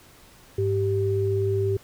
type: tone pair together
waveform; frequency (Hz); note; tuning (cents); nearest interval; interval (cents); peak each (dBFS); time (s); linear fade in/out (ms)
sine; 102.17 / 390; G#2 / G4; -28 / -9; octave + major seventh; 2319; -24 / -23; 0.58-1.77; 5
effects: pink hiss -52 dBFS RMS until 1.83 s